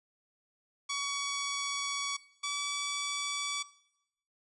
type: tone pair in turn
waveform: 10% pulse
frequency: 1129 / 1146.7 Hz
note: C#6 / D6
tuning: +31 / -42 cents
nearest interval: unison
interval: 27 cents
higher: second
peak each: -24 dBFS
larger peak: neither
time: 0.89-2.17 / 2.43-3.63 s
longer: first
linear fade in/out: 10 ms
effects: noise-tail reverb RT60 0.8 s tail -18 dB re dry + resampled to 24000 Hz